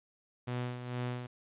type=tone with tremolo; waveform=sawtooth; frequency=123.47 Hz; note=B2; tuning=in tune; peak=-29 dBFS; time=0.47-1.27 s; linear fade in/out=10 ms; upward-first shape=sine; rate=2.2 Hz; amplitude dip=60%; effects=resampled to 8000 Hz + 11-bit